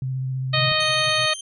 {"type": "tone with vibrato", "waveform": "sine", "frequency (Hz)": 130.81, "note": "C3", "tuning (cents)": 0, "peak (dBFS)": -23, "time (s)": [0.02, 0.72], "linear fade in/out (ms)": 2, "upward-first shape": "sine", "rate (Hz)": 15, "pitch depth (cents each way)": 18}
{"type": "harmonic tone", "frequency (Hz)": 621, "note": "D#5", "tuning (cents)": -3, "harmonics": [1, 2, 3, 4, 5, 6, 7], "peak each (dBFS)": [-26, -26, -26, -26, -26, -26, -26], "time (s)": [0.53, 1.34], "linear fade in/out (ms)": 10}
{"type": "band-pass noise", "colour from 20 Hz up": "white", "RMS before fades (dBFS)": -36, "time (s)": [0.53, 1.26], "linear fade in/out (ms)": 2, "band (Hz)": [110, 150], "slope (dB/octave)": 96}
{"type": "tone with tremolo", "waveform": "5% pulse", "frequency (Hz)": 3143, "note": "G7", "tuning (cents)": 4, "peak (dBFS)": -20, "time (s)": [0.8, 1.41], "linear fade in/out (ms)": 5, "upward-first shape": "square", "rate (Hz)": 17, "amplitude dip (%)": 30}
{"effects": ["resampled to 24000 Hz"]}